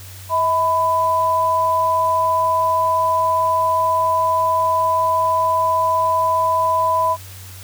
sine tone pair together, 644.2 / 999 Hz, E5 / B5, -40 / +20 cents, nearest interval minor sixth, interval 760 cents, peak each -21 / -15 dBFS, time 0.29-7.17 s, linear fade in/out 50 ms, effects added 94 Hz sine -36 dBFS peak until 7.63 s + white hiss -40 dBFS RMS until 7.63 s

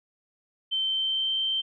sine tone with pitch glide, 3100 to 3123 Hz, G7 to G7, -20 to -7 cents, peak -24 dBFS, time 0.71-1.62 s, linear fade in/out 20 ms, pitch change +13 cents, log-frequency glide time 0.81-1.34 s, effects none

